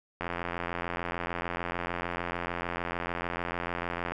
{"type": "click train", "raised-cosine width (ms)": 0.5, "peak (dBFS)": -17, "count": 340, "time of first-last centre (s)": [0.21, 4.12], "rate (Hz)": 86.7, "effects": []}